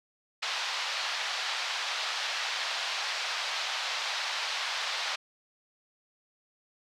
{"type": "band-pass noise", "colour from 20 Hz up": "white", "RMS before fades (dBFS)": -33, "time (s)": [0.42, 5.16], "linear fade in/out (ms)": 10, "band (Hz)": [680, 4700], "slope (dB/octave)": 24, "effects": []}